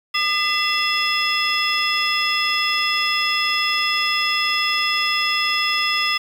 sine tone cluster, 1211 / 2018 / 2697 / 3401 / 5140 Hz, D#6 / B6 / E7 / G#7 / E8, -47 / +37 / +39 / +40 / -45 cents, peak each -23 dBFS, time 0.14-6.18 s, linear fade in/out 10 ms, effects tanh soft clip ceiling -11 dBFS + 7-bit

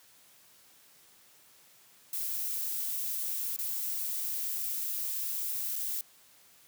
violet noise with dropouts, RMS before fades -34 dBFS, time 2.13-6.01 s, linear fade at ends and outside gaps 1 ms, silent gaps 3.563-3.588 / 5.757-5.761 s, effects white hiss -60 dBFS RMS until 6.67 s + high-pass 80 Hz 12 dB/octave

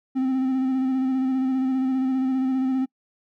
triangle tone with vibrato, 261.6 Hz, C4, in tune, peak -18 dBFS, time 0.15-2.86 s, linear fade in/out 20 ms, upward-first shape square, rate 15 Hz, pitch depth 21 cents each way, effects noise-tail reverb RT60 0.1 s tail -25 dB re dry

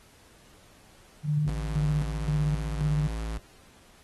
sine tone with tremolo, 149.3 Hz, D3, 29 cents sharp, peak -23 dBFS, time 1.23-3.11 s, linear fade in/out 50 ms, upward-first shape square, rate 1.9 Hz, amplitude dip 70%
square tone, 55 Hz, A1, in tune, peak -31 dBFS, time 1.47-3.38 s, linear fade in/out 5 ms
effects pink hiss -57 dBFS RMS until 4.03 s + AAC 32 kbps

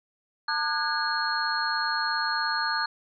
sine tone cluster, 898 / 1205 / 1468 / 1645 / 4271 Hz, A5 / D6 / F#6 / G#6 / C8, +35 / +44 / -14 / -17 / +35 cents, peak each -31 dBFS, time 0.48-2.86 s, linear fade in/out 5 ms, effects none

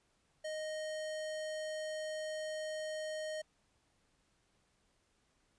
square tone, 621 Hz, D#5, 3 cents flat, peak -39 dBFS, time 0.44-3.42 s, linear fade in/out 10 ms, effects pink hiss -75 dBFS RMS until 5.58 s + resampled to 22050 Hz

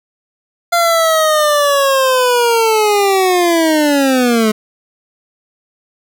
25% pulse linear sweep, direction down, 693 to 211.9 Hz, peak -6 dBFS, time 0.72-4.52 s, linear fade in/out 10 ms, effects none

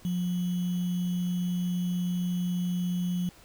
sine tone with sample-and-hold, 178.1 Hz, F3, 34 cents sharp, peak -26 dBFS, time 0.05-3.29 s, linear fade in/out 0 ms, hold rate 3150 Hz, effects pink hiss -55 dBFS RMS until 3.44 s

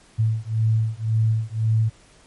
sine beating tone pair, 110 / 111.9 Hz, A2 / A2, 0 / +30 cents, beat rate 1.9 Hz, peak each -21 dBFS, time 0.18-1.9 s, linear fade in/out 20 ms, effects pink hiss -53 dBFS RMS until 2.26 s + MP3 48 kbps

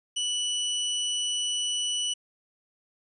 sawtooth tone, 2960 Hz, F#7, in tune, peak -23 dBFS, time 0.16-2.14 s, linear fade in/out 10 ms, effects resampled to 24000 Hz

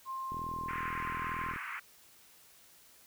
sine tone with pitch glide, 1057 to 1048.5 Hz, C6 to C6, +17 to +3 cents, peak -36 dBFS, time 0.05-1.55 s, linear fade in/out 50 ms, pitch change -14 cents, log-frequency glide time 0.42-1.07 s
click train, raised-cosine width 3 ms, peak -32 dBFS, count 52, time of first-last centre 0.32-1.561 s, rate 41.1 Hz
pink band-pass noise, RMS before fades -41 dBFS, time 0.68-1.8 s, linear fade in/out 10 ms, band 1100 to 2400 Hz, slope 48 dB/octave
effects white hiss -60 dBFS RMS until 3.06 s

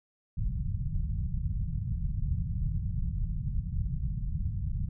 pink low-pass noise, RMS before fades -31 dBFS, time 0.37-4.89 s, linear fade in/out 5 ms, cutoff 170 Hz, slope 48 dB/octave, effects none

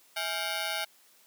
10% pulse ring-modulated tone, 740 Hz, F#5, in tune, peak -19 dBFS, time 0.16-0.85 s, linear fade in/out 10 ms, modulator 89 Hz, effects white hiss -61 dBFS RMS until 1.26 s + high-pass 200 Hz 12 dB/octave

